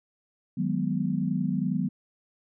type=chord; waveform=sine; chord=G# minor seventh; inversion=second; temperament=equal; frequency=155.56 / 185 / 207.7 / 246.9 Hz; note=D#3 / F#3 / G#3 / B3; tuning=0 / 0 / 0 / 0 cents; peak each=-31 / -28 / -32 / -30 dBFS; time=0.57-1.89 s; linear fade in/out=10 ms; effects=none